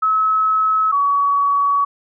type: tone pair in turn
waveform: sine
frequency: 1290 / 1130.4 Hz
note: E6 / C#6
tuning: -38 / +34 cents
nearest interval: major second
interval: 228 cents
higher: first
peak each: -13 dBFS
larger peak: neither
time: 0.02-0.92 / 0.92-1.85 s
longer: second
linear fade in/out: 10 ms
effects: none